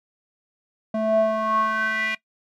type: tone with band-pass filter sweep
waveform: square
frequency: 218.9 Hz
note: A3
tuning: 9 cents flat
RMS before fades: -22 dBFS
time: 0.94-2.15 s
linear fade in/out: 5 ms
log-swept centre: 480 to 2300 Hz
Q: 5.5
effects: noise-tail reverb RT60 0.1 s tail -18 dB re dry